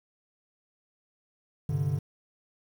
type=chord; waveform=triangle; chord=G suspended fourth; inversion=none; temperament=equal with one note detuned; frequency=98.85 / 130.81 / 146.83 Hz; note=G2 / C3 / D3; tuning=+15 / 0 / 0 cents; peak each=-31 / -29 / -26 dBFS; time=1.69-1.99 s; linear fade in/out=5 ms; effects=9-bit